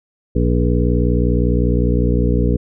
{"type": "harmonic tone with a mistuned harmonic", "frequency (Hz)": 59.8, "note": "A#1", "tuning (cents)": 45, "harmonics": [1, 2, 3, 4, 5, 7, 8], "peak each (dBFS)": [-16, -19, -21, -22, -23, -24, -25], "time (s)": [0.35, 2.57], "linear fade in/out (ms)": 10, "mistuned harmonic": 8, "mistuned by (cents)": 20, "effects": []}